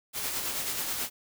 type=noise with tremolo; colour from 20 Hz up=white; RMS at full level=-31 dBFS; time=0.13-1.1 s; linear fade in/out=50 ms; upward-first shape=sine; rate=9.3 Hz; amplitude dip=35%; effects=none